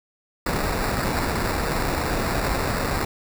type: noise with sample-and-hold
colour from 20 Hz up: pink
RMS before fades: -24 dBFS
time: 0.46-3.05 s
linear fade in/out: 5 ms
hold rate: 3150 Hz
effects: none